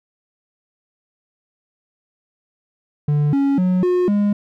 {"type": "tone with pitch steps", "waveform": "triangle", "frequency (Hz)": [147.3, 277.7, 183, 360.2, 205], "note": ["D3", "C#4", "F#3", "F#4", "G#3"], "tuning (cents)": [6, 3, -19, -46, -22], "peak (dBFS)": -12, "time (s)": [3.08, 4.33], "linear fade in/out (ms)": 5, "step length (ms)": 250, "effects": []}